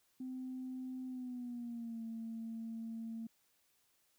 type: tone with pitch glide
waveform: sine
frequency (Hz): 257.1 to 226.4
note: C4 to A3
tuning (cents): -30 to +50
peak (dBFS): -40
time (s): 0.2-3.27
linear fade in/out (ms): 5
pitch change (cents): -220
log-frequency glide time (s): 1.07-2.02
effects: tanh soft clip ceiling -36 dBFS + white hiss -75 dBFS RMS until 4.18 s